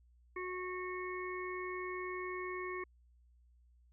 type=harmonic tone; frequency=366 Hz; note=F#4; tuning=19 cents flat; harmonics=1 / 3 / 5 / 6; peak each=-41 / -44 / -48 / -46 dBFS; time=0.36-2.84 s; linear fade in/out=5 ms; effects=added 60 Hz sine -63 dBFS peak until 3.92 s